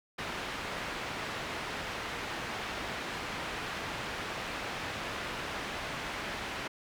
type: low-pass noise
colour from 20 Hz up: white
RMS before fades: -38 dBFS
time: 0.18-6.68 s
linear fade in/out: 10 ms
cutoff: 2300 Hz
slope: 12 dB/octave
effects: none